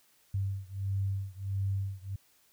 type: beating tone pair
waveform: sine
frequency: 97.1 / 98.6 Hz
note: G2 / G2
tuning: -16 / +11 cents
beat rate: 1.5 Hz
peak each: -33 / -34 dBFS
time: 0.34-2.16 s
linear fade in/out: 5 ms
effects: white hiss -66 dBFS RMS until 2.52 s